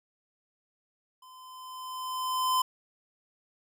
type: tone with level ramp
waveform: square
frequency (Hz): 1025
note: C6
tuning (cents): -36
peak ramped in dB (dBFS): -51 to -23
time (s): 1.22-2.62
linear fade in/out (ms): 5
effects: none